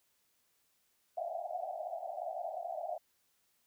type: band-pass noise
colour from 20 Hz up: pink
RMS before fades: -40 dBFS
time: 1.17-2.98 s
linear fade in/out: 5 ms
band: 630 to 750 Hz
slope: 96 dB/octave
effects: white hiss -75 dBFS RMS until 3.66 s